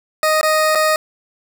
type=tone with dropouts; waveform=20% pulse; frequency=622.3 Hz; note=D#5; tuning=in tune; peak=-8 dBFS; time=0.23-0.96 s; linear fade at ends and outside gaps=1 ms; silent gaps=0.412-0.43 / 0.75-0.755 s; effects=none